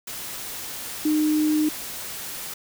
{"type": "tone in noise", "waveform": "sine", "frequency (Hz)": 305.9, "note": "D#4", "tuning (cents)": -29, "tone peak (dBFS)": -18, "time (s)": [1.05, 1.69], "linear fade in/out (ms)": 5, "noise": "white", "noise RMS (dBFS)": -34, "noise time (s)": [0.07, 2.54], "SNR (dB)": 13, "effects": []}